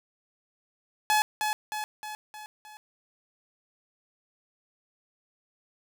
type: tone with echo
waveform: sawtooth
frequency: 852 Hz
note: G#5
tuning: 44 cents sharp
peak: -17 dBFS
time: 1.1-1.22 s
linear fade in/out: 0 ms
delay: 310 ms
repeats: 5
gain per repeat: -5 dB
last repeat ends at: 2.77 s
effects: none